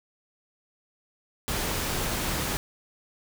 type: noise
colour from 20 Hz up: pink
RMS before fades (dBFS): -29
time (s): 1.48-2.57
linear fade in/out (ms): 0
effects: none